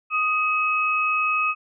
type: tone pair together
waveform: sine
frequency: 1244.5 / 2562 Hz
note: D#6 / E7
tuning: 0 / -50 cents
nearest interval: octave + minor second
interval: 1250 cents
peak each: -22 dBFS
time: 0.1-1.55 s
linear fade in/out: 50 ms
effects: none